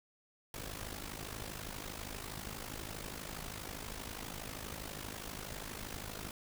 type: noise with amplitude modulation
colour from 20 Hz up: pink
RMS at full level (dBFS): -41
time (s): 0.54-6.31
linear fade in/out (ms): 2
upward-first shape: sine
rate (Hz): 52.4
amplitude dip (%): 75
effects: none